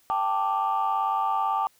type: chord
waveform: sine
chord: G suspended second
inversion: none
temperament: just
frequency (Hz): 784 / 882 / 1176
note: G5 / A5 / D6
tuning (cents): 0 / +4 / +2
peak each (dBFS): -26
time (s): 0.1-1.67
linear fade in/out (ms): 0
effects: tanh soft clip ceiling -16 dBFS + white hiss -62 dBFS RMS until 1.79 s